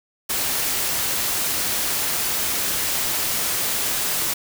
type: noise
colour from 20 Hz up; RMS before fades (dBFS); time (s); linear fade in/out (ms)
white; -23; 0.29-4.34; 10
effects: none